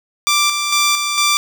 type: tone with tremolo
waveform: 10% pulse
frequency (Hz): 1177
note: D6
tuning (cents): +3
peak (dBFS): -4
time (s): 0.27-1.37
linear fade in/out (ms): 0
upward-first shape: square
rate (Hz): 2.2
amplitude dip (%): 45
effects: none